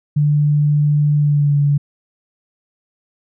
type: tone with pitch glide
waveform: sine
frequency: 147.7 to 143.83 Hz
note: D3 to D3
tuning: +10 to -36 cents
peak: -11 dBFS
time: 0.16-1.78 s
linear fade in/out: 10 ms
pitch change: -46 cents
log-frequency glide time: 1.17-1.57 s
effects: none